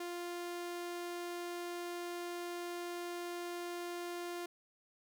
sawtooth tone, 349.2 Hz, F4, in tune, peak -36 dBFS, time 0-4.46 s, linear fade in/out 5 ms, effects none

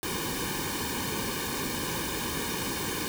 pink noise with comb filter, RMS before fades -32 dBFS, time 0.03-3.08 s, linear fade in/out 0 ms, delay 1.5 ms, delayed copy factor -0.95, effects none

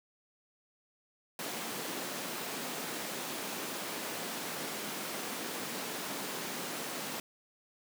pink high-pass noise, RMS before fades -39 dBFS, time 1.39-7.2 s, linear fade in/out 2 ms, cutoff 190 Hz, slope 24 dB/octave, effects none

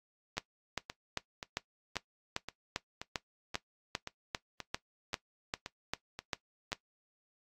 two click trains, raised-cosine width 0.2 ms, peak -22 / -15 dBFS, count 13 / 17, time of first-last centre 0.37-6.719 / 0.38-6.729 s, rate 1.89 / 2.52 Hz, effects noise-tail reverb RT60 0.1 s tail -17 dB re dry + AAC 64 kbps

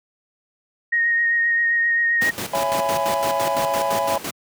sine tone with vibrato, 1864.7 Hz, A#6, in tune, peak -16 dBFS, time 0.92-2.31 s, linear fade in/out 10 ms, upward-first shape triangle, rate 7.6 Hz, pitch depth 19 cents each way
pink noise with tremolo, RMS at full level -26 dBFS, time 2.21-4.31 s, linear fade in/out 10 ms, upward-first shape square, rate 5.9 Hz, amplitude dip 70%
triangle chord, C# minor seventh, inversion none, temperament just, 554.4 / 665.2 / 831.5 / 997.9 Hz, C#5 / E5 / G#5 / B5, 0 / +16 / +2 / +18 cents, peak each -23 dBFS, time 2.53-4.18 s, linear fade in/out 5 ms
effects high-pass 150 Hz 12 dB/octave

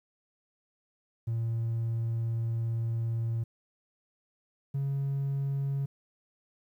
triangle tone pair in turn, 114.7 / 138.31 Hz, A#2 / C#3, -28 / -4 cents, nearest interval minor third, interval 324 cents, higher second, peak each -25 / -25 dBFS, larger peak neither, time 1.27-3.44 / 4.74-5.86 s, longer first, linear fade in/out 10 ms, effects tanh soft clip ceiling -23 dBFS + 11-bit

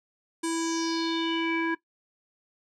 square tone with low-pass filter sweep, 329.6 Hz, E4, in tune, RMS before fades -28 dBFS, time 0.43-1.75 s, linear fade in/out 10 ms, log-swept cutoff 9000 to 1800 Hz, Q 4.8, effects noise-tail reverb RT60 0.1 s tail -17 dB re dry

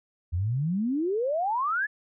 sine exponential sweep, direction up, 80.7 to 1760 Hz, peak -24 dBFS, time 0.32-1.87 s, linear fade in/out 20 ms, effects none

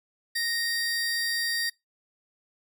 40% pulse tone pair together, 1864.7 / 4699 Hz, A#6 / D8, 0 / 0 cents, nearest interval octave + major third, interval 1600 cents, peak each -28 dBFS, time 0.35-1.7 s, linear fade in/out 10 ms, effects noise-tail reverb RT60 0.2 s tail -25 dB re dry

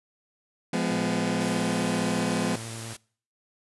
sawtooth chord, F diminished, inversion none, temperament just, 174.61 / 209.5 / 251.4 Hz, F3 / Ab3 / Cb4, 0 / +15 / +31 cents, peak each -25 dBFS, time 0.73-2.56 s, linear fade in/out 5 ms
sawtooth tone with vibrato, 113.8 Hz, A#2, 41 cents flat, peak -33 dBFS, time 0.9-2.94 s, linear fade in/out 10 ms, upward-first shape sine, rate 9.8 Hz, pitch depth 13 cents each way
white noise, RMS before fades -39 dBFS, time 1.4-2.97 s, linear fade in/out 10 ms
effects noise-tail reverb RT60 0.5 s tail -24 dB re dry + resampled to 24000 Hz

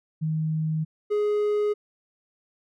sine / triangle tone pair in turn, 157.3 / 417.3 Hz, D#3 / G#4, +19 / +8 cents, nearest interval octave + perfect fourth, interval 1689 cents, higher second, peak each -23 / -19 dBFS, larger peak second, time 0.21-0.85 / 1.1-1.74 s, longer neither, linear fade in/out 20 ms, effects none

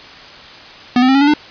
square tone with pitch steps, 246.9 / 256.5 / 266.5 / 276.8 / 287.6 / 298.7 Hz, B3 / C4 / C4 / C#4 / D4 / D4, 0 / -34 / +32 / -2 / -36 / +29 cents, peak -9 dBFS, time 0.96-1.338 s, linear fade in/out 2 ms, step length 63 ms, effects white hiss -36 dBFS RMS until 1.5 s + resampled to 11025 Hz

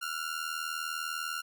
sawtooth ring-modulated tone, 1400 Hz, F6, 4 cents sharp, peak -27 dBFS, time 0.01-1.42 s, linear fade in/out 20 ms, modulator 40 Hz, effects none

